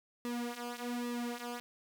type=tone with flanger; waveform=sawtooth; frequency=241 Hz; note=B3; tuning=42 cents flat; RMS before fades=-39 dBFS; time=0.25-1.6 s; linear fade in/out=0 ms; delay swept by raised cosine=1.3 to 4.7 ms; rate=1.2 Hz; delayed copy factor=-0.8; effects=none